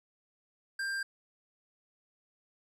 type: tone with hard clipping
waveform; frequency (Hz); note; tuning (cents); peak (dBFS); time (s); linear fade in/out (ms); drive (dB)
sine; 1589; G6; +23; -34; 0.79-1.03; 5; 11
effects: none